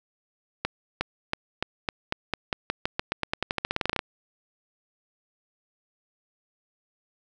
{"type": "accelerating click train", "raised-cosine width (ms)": 0.3, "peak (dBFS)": -9, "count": 26, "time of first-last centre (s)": [0.65, 3.992], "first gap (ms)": 360, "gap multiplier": 0.9, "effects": []}